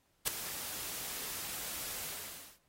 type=noise with ADSR envelope; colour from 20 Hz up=white; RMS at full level=-28 dBFS; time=0.25-2.59 s; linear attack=28 ms; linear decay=4 ms; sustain=-13 dB; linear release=520 ms; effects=pink hiss -74 dBFS RMS until 2.68 s + AAC 48 kbps